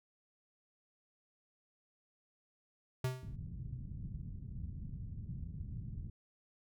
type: tone with exponential decay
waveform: square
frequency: 128.7 Hz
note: C3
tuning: 28 cents flat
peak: -31 dBFS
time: 3.04-3.36 s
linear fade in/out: 5 ms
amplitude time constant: 69 ms
type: low-pass noise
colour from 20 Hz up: white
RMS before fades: -44 dBFS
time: 3.23-6.1 s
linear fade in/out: 2 ms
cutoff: 150 Hz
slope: 24 dB/octave
effects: none